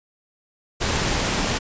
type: noise with amplitude modulation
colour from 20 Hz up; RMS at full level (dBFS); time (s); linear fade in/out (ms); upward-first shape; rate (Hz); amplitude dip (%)
pink; -21; 0.8-1.59; 20; sine; 259; 30
effects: resampled to 16000 Hz